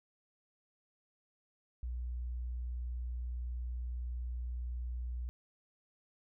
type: tone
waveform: sine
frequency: 60.8 Hz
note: B1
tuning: 26 cents flat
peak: -36 dBFS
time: 1.83-5.29 s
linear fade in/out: 0 ms
effects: none